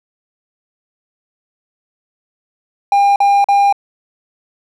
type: tone bursts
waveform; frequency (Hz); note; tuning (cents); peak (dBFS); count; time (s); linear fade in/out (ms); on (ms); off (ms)
triangle; 803; G5; +41; -6; 3; 2.92-3.726; 2; 240; 43
effects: none